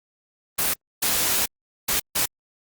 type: noise bursts at uneven times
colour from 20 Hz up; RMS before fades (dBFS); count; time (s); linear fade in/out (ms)
white; -22; 4; 0.58-0.74 / 1.02-1.46 / 1.88-2 / 2.15-2.26; 10
effects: Opus 32 kbps